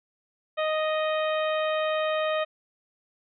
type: harmonic tone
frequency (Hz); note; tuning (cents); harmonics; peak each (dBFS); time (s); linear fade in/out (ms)
622.3; D#5; 0; 1 / 2 / 3 / 4 / 5 / 6; -25 / -31 / -35 / -37 / -39 / -41; 0.57-2.45; 20
effects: none